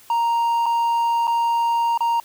triangle tone with dropouts, 932.3 Hz, A#5, in tune, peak -15 dBFS, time 0.1-2.2 s, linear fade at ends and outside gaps 2 ms, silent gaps 0.659-0.663 / 1.271-1.277 / 1.976-2.006 s, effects white hiss -49 dBFS RMS until 2.24 s

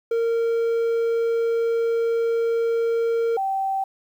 triangle / sine tone pair in turn, 461.1 / 775.5 Hz, A#4 / G5, -19 / -19 cents, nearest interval major sixth, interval 900 cents, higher second, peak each -17 / -21 dBFS, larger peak first, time 0.11-3.37 / 3.37-3.84 s, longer first, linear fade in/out 5 ms, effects 9-bit

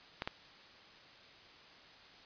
clicks, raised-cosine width 0.3 ms, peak -20 dBFS, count 2, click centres 0.221 / 0.275 s, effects white hiss -57 dBFS RMS until 2.25 s + resampled to 11025 Hz

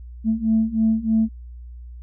sine beating tone pair, 220 / 223.2 Hz, A3 / A3, 0 / +25 cents, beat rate 3.2 Hz, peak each -20 / -18 dBFS, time 0.24-1.29 s, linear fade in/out 50 ms, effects tanh soft clip ceiling -10 dBFS + added 60 Hz sine -35 dBFS peak until 2.02 s

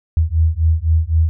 sine beating tone pair, 78.8 / 82.7 Hz, D#2 / E2, +23 / +6 cents, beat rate 3.9 Hz, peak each -15 dBFS, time 0.17-1.29 s, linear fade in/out 0 ms, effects none

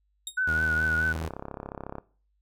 20% pulse tone with exponential decay, 3729 Hz, A#7, in tune, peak -23 dBFS, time 0.27-0.37 s, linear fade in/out 2 ms, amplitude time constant 20 ms
sine tone with vibrato, 1480 Hz, F#6, in tune, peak -23 dBFS, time 0.37-1.13 s, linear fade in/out 10 ms, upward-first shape triangle, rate 4.7 Hz, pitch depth 56 cents each way
sawtooth tone with pitch glide, 79.6 to 80.52 Hz, D#2 to E2, +40 to -40 cents, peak -27 dBFS, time 0.47-1.29 s, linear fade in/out 10 ms, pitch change +20 cents, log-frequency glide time 0.86-0.94 s
click train, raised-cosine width 1 ms, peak -22 dBFS, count 29, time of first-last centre 1.16-1.984 s, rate 34 Hz
effects noise-tail reverb RT60 0.4 s tail -19 dB re dry + added 50 Hz sine -68 dBFS peak until 2.41 s

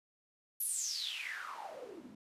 white noise with band-pass filter sweep, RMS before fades -41 dBFS, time 0.6-2.15 s, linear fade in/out 5 ms, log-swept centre 12000 to 210 Hz, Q 9.2, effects resampled to 32000 Hz

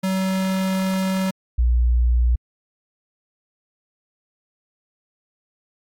square / sine tone pair in turn, 189.5 / 60 Hz, F#3 / B1, +42 / -49 cents, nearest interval octave + minor sixth, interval 1991 cents, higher first, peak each -20 / -14 dBFS, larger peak second, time 0.03-1.31 / 1.58-2.36 s, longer first, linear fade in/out 10 ms, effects AAC 64 kbps

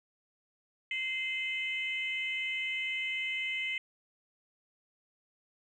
sine tone cluster, 2076 / 2583 / 3026 Hz, C7 / E7 / F#7, -14 / -36 / +38 cents, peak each -33 / -38 / -38 dBFS, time 0.91-3.78 s, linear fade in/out 2 ms, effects tanh soft clip ceiling -24 dBFS

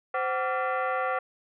sine tone with frequency modulation, 116.54 Hz, A#2, in tune, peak -25 dBFS, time 0.14-1.19 s, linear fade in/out 5 ms, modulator 635 Hz, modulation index 2.4, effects none

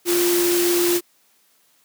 sine tone in noise, 349.2 Hz, F4, in tune, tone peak -17 dBFS, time 0.05-1.01 s, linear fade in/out 50 ms, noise white, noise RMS -23 dBFS, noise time 0.05-1.01 s, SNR +3 dB, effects white hiss -60 dBFS RMS until 1.84 s + high-pass 150 Hz 12 dB/octave

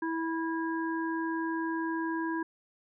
harmonic tone, 326.9 Hz, E4, 14 cents flat, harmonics 1 / 3 / 5, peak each -31 / -36 / -38 dBFS, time 0.02-2.43 s, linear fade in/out 5 ms, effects none

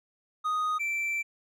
triangle tone pair in turn, 1244.5 / 2338 Hz, D#6 / D7, 0 / -8 cents, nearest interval major seventh, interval 1092 cents, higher second, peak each -24 / -26 dBFS, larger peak first, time 0.44-0.79 / 0.79-1.23 s, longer second, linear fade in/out 20 ms, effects none

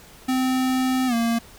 square tone with pitch glide, 258.3 to 231.5 Hz, C4 to A#3, -22 to -12 cents, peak -20 dBFS, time 0.28-1.39 s, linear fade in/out 10 ms, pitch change -190 cents, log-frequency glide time 1.07-1.14 s, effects pink hiss -47 dBFS RMS until 1.58 s

